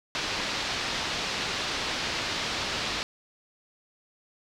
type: low-pass noise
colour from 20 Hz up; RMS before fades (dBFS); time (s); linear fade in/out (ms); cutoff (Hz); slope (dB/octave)
white; -31; 0.15-3.03; 0; 4900; 24
effects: none